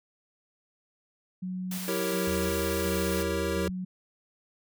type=tone with tremolo; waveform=sine; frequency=184.1 Hz; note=F#3; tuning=8 cents flat; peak=-31 dBFS; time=1.42-3.85 s; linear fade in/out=10 ms; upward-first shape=square; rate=1.4 Hz; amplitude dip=40%
type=high-pass noise; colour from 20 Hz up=white; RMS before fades=-38 dBFS; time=1.71-3.23 s; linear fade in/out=5 ms; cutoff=370 Hz; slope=12 dB/octave
type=chord; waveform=square; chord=E diminished seventh; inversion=none; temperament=equal; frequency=329.6 / 392 / 466.2 / 554.4 Hz; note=E4 / G4 / Bb4 / Db5; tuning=0 / 0 / 0 / 0 cents; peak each=-35 / -34 / -34 / -36 dBFS; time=1.88-3.68 s; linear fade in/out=2 ms
type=tone with pitch glide; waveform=sine; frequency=78.6 to 79.15 Hz; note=D#2 to D#2; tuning=+18 to +30 cents; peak=-34 dBFS; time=2.27-3.7 s; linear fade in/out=5 ms; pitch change=+12 cents; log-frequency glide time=3.05-3.25 s
effects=none